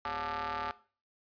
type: ring-modulated tone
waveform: sawtooth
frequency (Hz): 155.56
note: D#3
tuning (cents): 0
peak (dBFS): -27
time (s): 0.05-0.71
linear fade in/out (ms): 0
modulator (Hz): 1030
effects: noise-tail reverb RT60 0.4 s tail -18 dB re dry + resampled to 11025 Hz